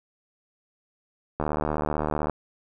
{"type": "click train", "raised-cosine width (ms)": 1, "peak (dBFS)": -12, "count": 69, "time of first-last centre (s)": [1.4, 2.297], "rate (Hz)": 75.8, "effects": []}